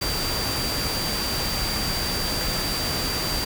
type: tone in noise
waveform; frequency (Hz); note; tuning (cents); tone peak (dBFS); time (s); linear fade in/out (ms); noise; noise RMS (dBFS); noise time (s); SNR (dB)
sine; 4699; D8; 0; -28; 0.01-3.45; 10; pink; -27; 0.01-3.45; -4
effects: none